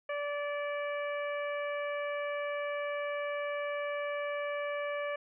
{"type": "harmonic tone", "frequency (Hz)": 580, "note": "D5", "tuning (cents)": -22, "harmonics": [1, 2, 3, 4, 5], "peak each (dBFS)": [-34, -41, -42, -43, -51], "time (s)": [0.09, 5.16], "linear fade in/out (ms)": 5, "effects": []}